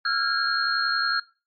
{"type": "tone cluster", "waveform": "sine", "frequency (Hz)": [1344, 1415, 1631, 4245], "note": ["E6", "F6", "G#6", "C8"], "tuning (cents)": [33, 22, -32, 24], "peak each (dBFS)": -27, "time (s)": [0.05, 1.2], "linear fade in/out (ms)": 5, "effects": ["noise-tail reverb RT60 0.3 s tail -20 dB re dry", "MP3 32 kbps"]}